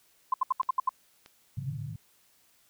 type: tone bursts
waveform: sine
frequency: 1036 Hz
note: C6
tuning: 17 cents flat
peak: -21 dBFS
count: 7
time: 0.32-0.892 s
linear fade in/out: 5 ms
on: 20 ms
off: 72 ms
type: clicks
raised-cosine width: 0.2 ms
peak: -30 / -32 dBFS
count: 2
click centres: 0.632 / 1.261 s
type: band-pass noise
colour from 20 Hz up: pink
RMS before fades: -36 dBFS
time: 1.57-1.96 s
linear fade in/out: 5 ms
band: 110 to 150 Hz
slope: 48 dB/octave
effects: white hiss -65 dBFS RMS until 2.69 s